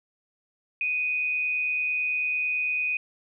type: tone with amplitude modulation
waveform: sine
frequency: 2489 Hz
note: D#7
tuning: in tune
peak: -22 dBFS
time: 0.81-2.97 s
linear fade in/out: 2 ms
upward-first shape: sine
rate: 149 Hz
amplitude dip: 40%
effects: none